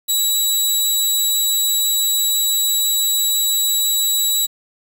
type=tone; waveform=15% pulse; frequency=3902 Hz; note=B7; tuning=22 cents flat; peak=-8 dBFS; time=0.08-4.47 s; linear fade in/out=20 ms; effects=7-bit